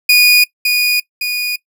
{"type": "tone with echo", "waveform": "30% pulse", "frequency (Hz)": 2460, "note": "D#7", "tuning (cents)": -20, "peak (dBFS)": -3, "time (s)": [0.09, 0.44], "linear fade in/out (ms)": 5, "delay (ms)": 560, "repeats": 2, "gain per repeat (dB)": -5, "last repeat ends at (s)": 1.56, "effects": ["noise-tail reverb RT60 0.1 s tail -21 dB re dry"]}